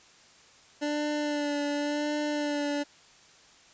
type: tone with vibrato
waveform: 25% pulse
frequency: 293.6 Hz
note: D4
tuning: in tune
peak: -24 dBFS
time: 0.81-2.84 s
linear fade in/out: 20 ms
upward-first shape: sine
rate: 0.91 Hz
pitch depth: 25 cents each way
effects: white hiss -56 dBFS RMS until 3.73 s + resampled to 16000 Hz